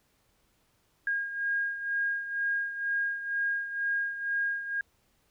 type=beating tone pair; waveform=sine; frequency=1625 / 1627.1 Hz; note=G#6 / G#6; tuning=-38 / -36 cents; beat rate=2.1 Hz; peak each=-29 / -35 dBFS; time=1.07-4.81 s; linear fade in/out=2 ms; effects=pink hiss -70 dBFS RMS until 5.3 s